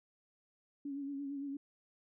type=tone with vibrato; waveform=sine; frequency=280 Hz; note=C#4; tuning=18 cents sharp; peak=-38 dBFS; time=0.85-1.57 s; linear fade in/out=5 ms; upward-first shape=sine; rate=8.8 Hz; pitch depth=42 cents each way; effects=none